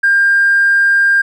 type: tone with tanh clipping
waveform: triangle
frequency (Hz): 1600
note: G6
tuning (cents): +35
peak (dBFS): -7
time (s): 0.03-1.22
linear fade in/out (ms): 10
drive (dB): 1
effects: none